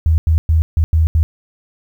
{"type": "tone bursts at uneven times", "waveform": "sine", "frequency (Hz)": 80, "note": "D#2", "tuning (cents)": 49, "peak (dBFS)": -9, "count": 6, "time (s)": [[0.06, 0.18], [0.27, 0.38], [0.49, 0.62], [0.77, 0.84], [0.93, 1.07], [1.15, 1.23]], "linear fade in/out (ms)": 0, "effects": ["8-bit"]}